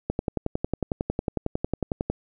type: click train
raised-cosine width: 2 ms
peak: -11 dBFS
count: 23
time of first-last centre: 0.1-2.1 s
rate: 11 Hz
effects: none